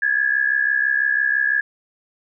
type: tone pair together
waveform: sine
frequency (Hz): 1651 / 1717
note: G#6 / A6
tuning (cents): -11 / -43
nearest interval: minor second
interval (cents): 68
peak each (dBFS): -19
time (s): 0.02-1.61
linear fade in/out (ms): 5
effects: none